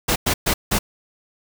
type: noise bursts at uneven times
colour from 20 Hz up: pink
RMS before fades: -19 dBFS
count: 4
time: 0.08-0.16 / 0.26-0.34 / 0.46-0.54 / 0.71-0.79 s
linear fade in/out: 10 ms
effects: none